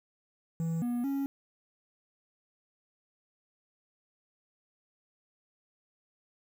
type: tone with pitch steps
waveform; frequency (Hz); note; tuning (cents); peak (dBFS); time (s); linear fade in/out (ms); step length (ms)
triangle; 164.5 / 241.3 / 276.3; E3 / B3 / C#4; -3 / -40 / -6; -27; 0.6-1.26; 0; 220
effects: 9-bit